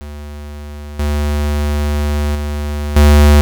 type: tone with level steps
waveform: square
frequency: 73.6 Hz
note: D2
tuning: 4 cents sharp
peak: -27 / -14 / -18 / -5 dBFS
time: 0.01-3.41 s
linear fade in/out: 0 ms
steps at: 0.99 / 2.35 / 2.96 s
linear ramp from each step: 5 ms
effects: none